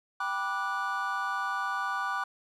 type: chord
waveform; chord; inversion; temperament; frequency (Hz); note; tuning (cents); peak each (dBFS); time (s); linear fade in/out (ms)
triangle; G major seventh; none; just; 784 / 980 / 1176 / 1470; G5 / B5 / D6 / F#6; 0 / -14 / +2 / -12; -35 / -35 / -31 / -32; 0.2-2.24; 5
effects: none